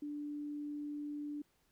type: tone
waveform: sine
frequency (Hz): 293.7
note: D4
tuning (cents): 0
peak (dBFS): -39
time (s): 0.02-1.42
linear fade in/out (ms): 5
effects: pink hiss -75 dBFS RMS until 1.71 s